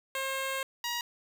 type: tone pair in turn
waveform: 10% pulse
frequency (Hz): 535 / 953.3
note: C5 / A#5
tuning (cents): +38 / +39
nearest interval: minor seventh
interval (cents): 1001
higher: second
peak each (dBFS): -23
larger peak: neither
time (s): 0.15-0.63 / 0.84-1.01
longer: first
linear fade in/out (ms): 2
effects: 9-bit